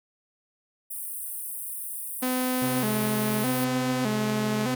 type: high-pass noise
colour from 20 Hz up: pink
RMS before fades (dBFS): -35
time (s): 0.9-3.65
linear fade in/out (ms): 10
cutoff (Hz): 8700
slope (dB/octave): 96
type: tone with vibrato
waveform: sawtooth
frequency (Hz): 233.1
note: A#3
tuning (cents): 0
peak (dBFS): -21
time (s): 2.22-4.75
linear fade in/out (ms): 10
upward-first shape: square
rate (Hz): 0.82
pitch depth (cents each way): 150
type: tone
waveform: sawtooth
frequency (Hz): 130.81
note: C3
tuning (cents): 0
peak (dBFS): -27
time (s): 2.62-4.75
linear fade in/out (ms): 2
effects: none